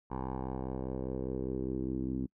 10% pulse tone with low-pass filter sweep, 65 Hz, C2, 11 cents flat, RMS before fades -36 dBFS, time 0.1-2.27 s, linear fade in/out 20 ms, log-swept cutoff 940 to 270 Hz, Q 3, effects noise-tail reverb RT60 0.1 s tail -26 dB re dry

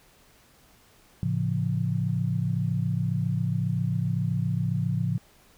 sine chord, A augmented, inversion none, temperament just, 110 / 137.5 / 171.88 Hz, A2 / C#3 / E#3, 0 / -14 / -27 cents, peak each -28 dBFS, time 1.23-5.18 s, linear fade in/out 0 ms, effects pink hiss -58 dBFS RMS until 5.57 s

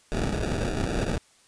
pink noise with sample-and-hold, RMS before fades -27 dBFS, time 0.12-1.18 s, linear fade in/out 0 ms, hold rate 1050 Hz, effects white hiss -59 dBFS RMS until 1.47 s + resampled to 22050 Hz

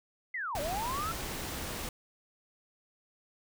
sine linear two-way sweep, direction down then up, 2093 to 549 to 1367 Hz, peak -33 dBFS, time 0.34-1.12 s, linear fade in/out 5 ms, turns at 0.6 s
pink noise, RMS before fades -38 dBFS, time 0.55-1.89 s, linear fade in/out 2 ms
effects none

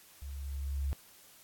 sine tone with level ramp, 69.3 Hz, C#2, in tune, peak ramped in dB -40 to -29 dBFS, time 0.22-0.93 s, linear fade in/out 0 ms, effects white hiss -58 dBFS RMS until 1.43 s + AAC 64 kbps

